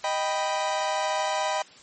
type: chord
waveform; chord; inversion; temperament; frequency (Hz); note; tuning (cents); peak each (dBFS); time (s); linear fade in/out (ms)
40% pulse; Eb augmented; none; equal; 622.3 / 784 / 987.8; Eb5 / G5 / B5; 0 / 0 / 0; -28; 0.04-1.62; 2
effects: white hiss -50 dBFS RMS until 1.82 s + MP3 32 kbps